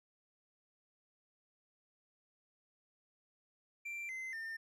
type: tone with pitch steps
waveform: triangle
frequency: 2356 / 2063 / 1806.3 Hz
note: D7 / C7 / A6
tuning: +5 / -25 / +45 cents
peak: -39 dBFS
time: 3.85-4.57 s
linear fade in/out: 10 ms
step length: 240 ms
effects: none